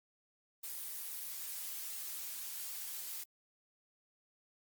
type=noise; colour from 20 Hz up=blue; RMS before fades=-43 dBFS; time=0.63-3.24 s; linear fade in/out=10 ms; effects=Opus 24 kbps